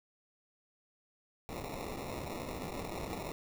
white noise with sample-and-hold, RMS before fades -41 dBFS, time 1.49-3.32 s, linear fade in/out 0 ms, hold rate 1575 Hz, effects none

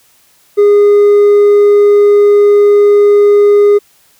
sine tone with hard clipping, 410.4 Hz, G#4, 21 cents flat, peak -4 dBFS, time 0.57-3.79 s, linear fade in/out 20 ms, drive 2 dB, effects white hiss -49 dBFS RMS until 4.19 s

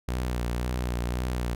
sawtooth tone with vibrato, 60.9 Hz, B1, 24 cents flat, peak -23 dBFS, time 0.08-1.55 s, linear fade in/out 5 ms, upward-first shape sine, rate 1.9 Hz, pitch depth 42 cents each way, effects none

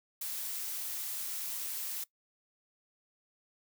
blue noise, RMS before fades -38 dBFS, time 0.21-2.04 s, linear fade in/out 5 ms, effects noise-tail reverb RT60 0.1 s tail -20 dB re dry

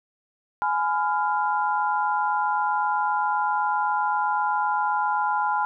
sine chord, F diminished, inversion first, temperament just, 838.1 / 1005.8 / 1396.9 Hz, Ab5 / Cb6 / F6, +16 / +31 / 0 cents, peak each -24 / -25 / -28 dBFS, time 0.62-5.65 s, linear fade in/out 0 ms, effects none

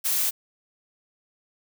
blue noise, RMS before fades -24 dBFS, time 0.04-0.31 s, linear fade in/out 20 ms, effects none

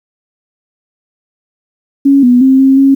sine tone with pitch steps, 277 / 246 / 264.6 / 267.9 / 272.7 Hz, C#4 / B3 / C4 / C4 / C#4, -1 / -7 / +20 / +41 / -28 cents, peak -3 dBFS, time 2.05-2.95 s, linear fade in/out 10 ms, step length 180 ms, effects 7-bit

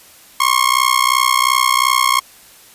sawtooth tone with amplitude modulation, 1082 Hz, C#6, 42 cents flat, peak -4 dBFS, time 0.4-2.2 s, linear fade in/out 5 ms, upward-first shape sine, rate 62.8 Hz, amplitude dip 95%, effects white hiss -44 dBFS RMS until 2.74 s + resampled to 32000 Hz

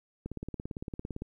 click train, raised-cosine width 3 ms, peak -24 dBFS, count 18, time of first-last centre 0.26-1.22 s, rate 17.7 Hz, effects 11-bit

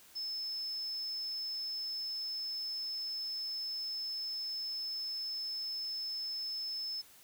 triangle tone, 5240 Hz, E8, 11 cents flat, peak -33 dBFS, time 0.15-7.02 s, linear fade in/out 20 ms, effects tanh soft clip ceiling -34 dBFS + white hiss -59 dBFS RMS until 7.23 s

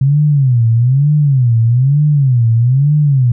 sine tone with vibrato, 130.81 Hz, C3, in tune, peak -7 dBFS, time 0.01-3.32 s, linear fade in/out 5 ms, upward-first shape sine, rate 1.1 Hz, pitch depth 240 cents each way, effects none

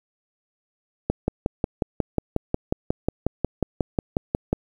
click train, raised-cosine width 2 ms, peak -7 dBFS, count 20, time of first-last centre 1.1-4.53 s, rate 5.54 Hz, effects 8-bit

